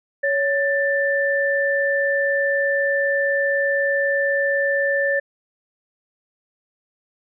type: tone pair together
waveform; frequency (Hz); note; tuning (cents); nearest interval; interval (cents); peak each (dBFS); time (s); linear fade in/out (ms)
sine; 558.1 / 1772; C#5 / A6; +12 / +12; octave + minor sixth; 2000; -20; 0.23-5.2; 10
effects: none